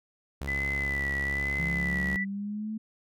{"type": "tone with pitch glide", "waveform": "sawtooth", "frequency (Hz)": [69.3, 69.74], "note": ["C#2", "C#2"], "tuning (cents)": [0, 11], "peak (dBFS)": -29, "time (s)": [0.41, 2.16], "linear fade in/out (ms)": 0, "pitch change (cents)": 11, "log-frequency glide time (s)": [1.25, 1.51]}
{"type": "tone with vibrato", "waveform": "sine", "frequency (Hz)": 1991, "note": "B6", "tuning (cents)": 14, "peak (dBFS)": -28, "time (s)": [0.47, 2.25], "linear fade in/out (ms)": 20, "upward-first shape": "sine", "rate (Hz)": 1.1, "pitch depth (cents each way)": 41}
{"type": "linear sweep", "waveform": "sine", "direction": "up", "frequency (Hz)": [164.81, 220], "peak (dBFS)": -31, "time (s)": [1.59, 2.78], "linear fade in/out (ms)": 10}
{"effects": []}